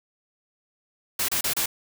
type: noise bursts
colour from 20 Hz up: white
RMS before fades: -25 dBFS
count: 4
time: 1.19-1.66 s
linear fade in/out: 5 ms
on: 95 ms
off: 30 ms
effects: none